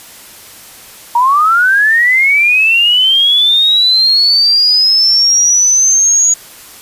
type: linear sweep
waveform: sine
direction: up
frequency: 928 to 6770 Hz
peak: -6 dBFS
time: 1.15-6.34 s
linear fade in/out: 5 ms
effects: white hiss -35 dBFS RMS until 6.81 s + resampled to 32000 Hz